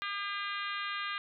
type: harmonic tone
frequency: 403 Hz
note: G4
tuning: 48 cents sharp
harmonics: 3 / 4 / 5 / 6 / 7 / 8 / 9 / 10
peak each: -38 / -40 / -42 / -44 / -45 / -46 / -47 / -48 dBFS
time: 0.02-1.18 s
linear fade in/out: 0 ms
effects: none